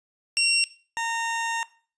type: tone pair in turn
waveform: 20% pulse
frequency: 2743 / 919.1 Hz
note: F7 / A#5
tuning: -32 / -25 cents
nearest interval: octave + perfect fifth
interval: 1893 cents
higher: first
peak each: -15 / -21 dBFS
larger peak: first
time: 0.37-0.64 / 0.97-1.63 s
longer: second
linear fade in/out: 0 ms
effects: noise-tail reverb RT60 0.4 s tail -18 dB re dry + resampled to 22050 Hz